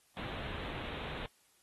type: low-pass noise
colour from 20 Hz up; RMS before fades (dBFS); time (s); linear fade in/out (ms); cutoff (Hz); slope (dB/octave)
pink; -42; 0.17-1.26; 0; 3900; 96
effects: white hiss -69 dBFS RMS until 1.62 s + AAC 32 kbps